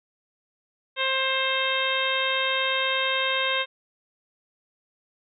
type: harmonic tone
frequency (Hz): 529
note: C5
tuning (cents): +19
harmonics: 1 / 2 / 3 / 4 / 5 / 6 / 7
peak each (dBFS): -30 / -30 / -30 / -30 / -30 / -30 / -30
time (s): 0.96-3.66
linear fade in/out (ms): 50
effects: none

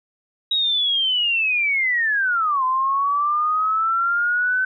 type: linear two-way sweep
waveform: sine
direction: down then up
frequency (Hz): 3827 to 1021 to 1526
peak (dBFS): -17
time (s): 0.51-4.65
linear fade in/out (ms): 5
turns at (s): 2.64
effects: none

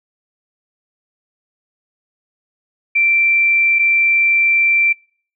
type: tone pair in turn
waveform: sine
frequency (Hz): 2349 / 2349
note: D7 / D7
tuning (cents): 0 / 0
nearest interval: unison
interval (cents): 0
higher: neither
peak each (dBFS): -11 / -11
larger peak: neither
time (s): 2.95-3.79 / 3.79-4.93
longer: second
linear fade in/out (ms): 10
effects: noise-tail reverb RT60 0.5 s tail -25 dB re dry

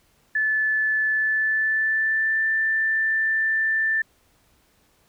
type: tone with pitch glide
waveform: sine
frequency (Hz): 1739 to 1773.5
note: A6 to A6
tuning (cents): -21 to +13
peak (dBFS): -19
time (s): 0.35-4.02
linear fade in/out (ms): 5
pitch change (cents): +34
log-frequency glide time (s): 1.11-2.46
effects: pink hiss -62 dBFS RMS until 5.08 s

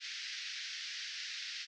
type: band-pass noise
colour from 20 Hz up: white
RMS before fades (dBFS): -43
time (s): 0-1.67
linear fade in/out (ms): 50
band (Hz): 1600 to 5600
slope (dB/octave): 48
effects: none

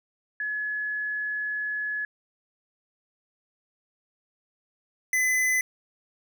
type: tone pair in turn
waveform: sine / square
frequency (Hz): 1700 / 2018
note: G#6 / B6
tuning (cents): +40 / +37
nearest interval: minor third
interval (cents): 297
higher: second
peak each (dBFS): -27 / -22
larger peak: second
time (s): 0.4-2.05 / 5.13-5.61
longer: first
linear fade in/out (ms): 2
effects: none

